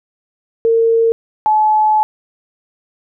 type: tone pair in turn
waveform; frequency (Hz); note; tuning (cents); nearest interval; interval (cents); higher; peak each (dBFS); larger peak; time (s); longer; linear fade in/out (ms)
sine; 456.3 / 858.4; A#4 / A5; -37 / -43; major seventh; 1094; second; -9; neither; 0.65-1.12 / 1.46-2.03; second; 0
effects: none